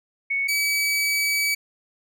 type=tone pair in turn; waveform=sine / sawtooth; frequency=2217 / 2285 Hz; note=C#7 / D7; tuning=0 / -48 cents; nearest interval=minor second; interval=52 cents; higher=second; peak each=-21 / -17 dBFS; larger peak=second; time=0.3-0.48 / 0.48-1.55 s; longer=second; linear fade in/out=10 ms; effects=none